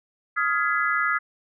sine chord, F half-diminished seventh, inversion third, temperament just, 1257.2 / 1396.9 / 1676.3 / 2012 Hz, Eb6 / F6 / Ab6 / Cb7, +18 / 0 / +16 / +32 cents, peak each -25 / -26 / -26 / -28 dBFS, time 0.36-1.19 s, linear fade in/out 20 ms, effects none

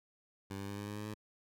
15% pulse tone with pitch steps, 98 / 99.43 / 100.87 / 102.34 / 103.83 / 105.34 / 106.87 Hz, G2 / G2 / G2 / G#2 / G#2 / G#2 / A2, 0 / +25 / +50 / -25 / 0 / +25 / -50 cents, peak -34 dBFS, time 0.5-1.144 s, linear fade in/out 10 ms, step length 92 ms, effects none

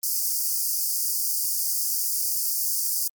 white high-pass noise, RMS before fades -25 dBFS, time 0.03-3.08 s, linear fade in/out 5 ms, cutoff 4700 Hz, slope 96 dB/octave, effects Opus 32 kbps

